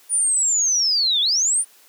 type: linear two-way sweep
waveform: sine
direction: down then up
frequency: 9600 to 3332 to 9600 Hz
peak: -16 dBFS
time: 0.09-1.65 s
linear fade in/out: 50 ms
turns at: 1.21 s
effects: white hiss -52 dBFS RMS until 1.88 s + high-pass 300 Hz 12 dB/octave